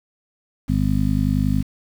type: harmonic tone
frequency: 50.8 Hz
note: G#1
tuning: 38 cents flat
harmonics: 1 / 2 / 3 / 4 / 5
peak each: -23 / -23 / -23 / -23 / -23 dBFS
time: 0.68-1.63 s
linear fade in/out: 20 ms
effects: 7-bit